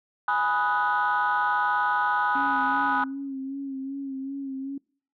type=chord; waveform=sine; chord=G# minor seventh; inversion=none; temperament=equal with one note detuned; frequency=830.6 / 987.8 / 1253.2 / 1480 Hz; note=G#5 / B5 / D#6 / F#6; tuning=0 / 0 / +12 / 0 cents; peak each=-26 dBFS; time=0.28-3.04 s; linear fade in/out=2 ms
type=tone with vibrato; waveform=sine; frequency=271.7 Hz; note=C#4; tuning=35 cents flat; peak=-30 dBFS; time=2.35-4.78 s; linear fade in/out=5 ms; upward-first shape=sine; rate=2.6 Hz; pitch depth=38 cents each way
effects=noise-tail reverb RT60 0.5 s tail -26 dB re dry + tanh soft clip ceiling -15 dBFS